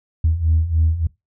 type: beating tone pair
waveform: sine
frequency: 78.3 / 81.7 Hz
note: D#2 / E2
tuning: +11 / -15 cents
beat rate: 3.4 Hz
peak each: -19 / -15 dBFS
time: 0.24-1.07 s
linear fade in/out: 5 ms
effects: noise-tail reverb RT60 0.2 s tail -22 dB re dry + tanh soft clip ceiling -8 dBFS